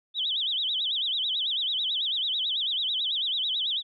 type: tone with vibrato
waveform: sine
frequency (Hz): 3427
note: A7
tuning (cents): -46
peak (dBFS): -25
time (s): 0.14-3.83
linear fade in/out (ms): 50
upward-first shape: sine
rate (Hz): 9.1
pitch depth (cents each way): 230
effects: none